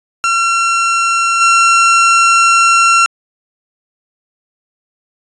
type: tone with level steps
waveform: 30% pulse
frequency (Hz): 1362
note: F6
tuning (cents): -44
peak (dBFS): -8 / -4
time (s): 0.24-3.06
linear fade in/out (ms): 0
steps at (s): 1.4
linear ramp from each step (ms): 20
effects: resampled to 22050 Hz